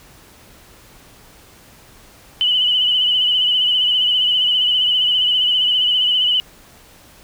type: tone with vibrato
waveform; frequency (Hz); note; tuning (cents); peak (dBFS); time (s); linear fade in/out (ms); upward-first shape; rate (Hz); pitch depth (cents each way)
sine; 2985; F#7; +15; -13; 2.41-6.4; 0; sine; 15; 47
effects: pink hiss -46 dBFS RMS until 7.23 s